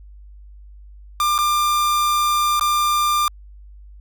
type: tone with dropouts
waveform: 45% pulse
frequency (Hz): 1194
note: D6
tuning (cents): +28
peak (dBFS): -16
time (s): 1.2-3.28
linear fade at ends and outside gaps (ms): 1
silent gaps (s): 1.38-1.387 / 2.596-2.61
effects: added 50 Hz sine -39 dBFS peak until 4 s